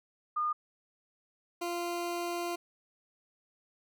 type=tone pair in turn; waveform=sine / 20% pulse; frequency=1218 / 346.6 Hz; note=D#6 / F4; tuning=-37 / -13 cents; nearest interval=octave + minor seventh; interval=2176 cents; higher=first; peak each=-28 dBFS; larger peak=neither; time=0.36-0.53 / 1.61-2.56 s; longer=second; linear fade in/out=10 ms; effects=none